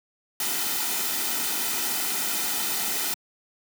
white noise with comb filter, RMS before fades -27 dBFS, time 0.4-3.14 s, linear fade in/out 2 ms, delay 1.8 ms, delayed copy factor -0.6, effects high-pass 200 Hz 12 dB/octave

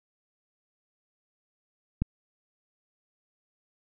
click, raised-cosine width 5 ms, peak -13 dBFS, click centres 2.02 s, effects none

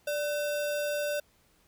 sine tone with sample-and-hold, 587.3 Hz, D5, in tune, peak -28 dBFS, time 0.07-1.2 s, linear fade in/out 5 ms, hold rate 2100 Hz, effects pink hiss -66 dBFS RMS until 1.67 s

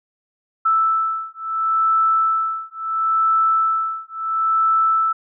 sine beating tone pair, 1318.5 / 1319.23 Hz, E6 / E6, 0 / +1 cents, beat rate 0.73 Hz, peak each -19 dBFS, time 0.65-5.13 s, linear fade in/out 10 ms, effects none

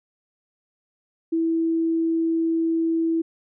sine tone, 328.1 Hz, E4, 8 cents flat, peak -19 dBFS, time 1.32-3.22 s, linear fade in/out 10 ms, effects none

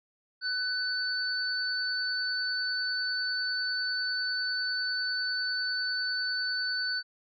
sine tone pair together, 1500 / 4495 Hz, F#6 / C#8, +23 / +23 cents, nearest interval octave + perfect fifth, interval 1900 cents, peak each -31 / -31 dBFS, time 0.41-7.03 s, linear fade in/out 50 ms, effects none

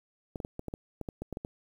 clicks, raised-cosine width 2 ms, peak -23 dBFS, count 12, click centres 0.358 / 0.402 / 0.449 / 0.594 / 0.683 / 0.739 / 1.013 / 1.088 / 1.22 / 1.327 / 1.371 / 1.449 s, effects 9-bit

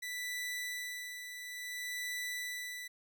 sawtooth tone with tremolo, 1977 Hz, B6, 1 cent sharp, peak -33 dBFS, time 0.02-2.88 s, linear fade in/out 10 ms, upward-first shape sine, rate 0.58 Hz, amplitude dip 55%, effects none

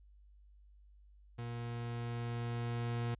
40% pulse tone with level ramp, 118.4 Hz, A#2, 27 cents sharp, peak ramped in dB -39 to -33 dBFS, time 1.38-3.15 s, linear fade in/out 10 ms, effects added 50 Hz sine -58 dBFS peak until 3.19 s + resampled to 8000 Hz

